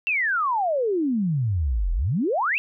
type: exponential two-way sweep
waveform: sine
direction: down then up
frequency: 2753 to 39 to 2753 Hz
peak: -20 dBFS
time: 0.07-2.58 s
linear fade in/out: 0 ms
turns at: 1.93 s
effects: none